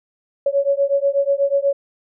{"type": "beating tone pair", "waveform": "sine", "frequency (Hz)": [554.4, 562.6], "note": ["C#5", "C#5"], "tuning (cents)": [0, 26], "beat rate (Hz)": 8.2, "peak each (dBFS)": -18, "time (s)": [0.46, 1.73], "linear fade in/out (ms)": 5, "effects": []}